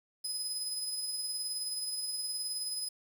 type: tone with tremolo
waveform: 25% pulse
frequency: 5040 Hz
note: D#8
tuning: 21 cents sharp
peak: -28 dBFS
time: 0.24-2.89 s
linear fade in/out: 10 ms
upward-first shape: sine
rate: 19 Hz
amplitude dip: 35%
effects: 10-bit